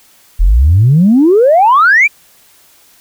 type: exponential sweep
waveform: sine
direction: up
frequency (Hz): 38.43 to 2442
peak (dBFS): -3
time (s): 0.39-2.08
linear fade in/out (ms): 20
effects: tanh soft clip ceiling 0 dBFS + white hiss -46 dBFS RMS until 3 s